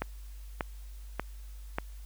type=click train; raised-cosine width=0.5 ms; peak=-15 dBFS; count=4; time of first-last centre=0.02-1.785 s; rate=1.7 Hz; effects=added 50 Hz sine -42 dBFS peak until 2.05 s + white hiss -60 dBFS RMS until 2.05 s